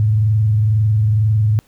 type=tone with frequency modulation; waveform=sine; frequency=107.4 Hz; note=A2; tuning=41 cents flat; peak=-11 dBFS; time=0-1.59 s; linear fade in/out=0 ms; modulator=22.1 Hz; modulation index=0.27; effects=pink hiss -55 dBFS RMS until 1.67 s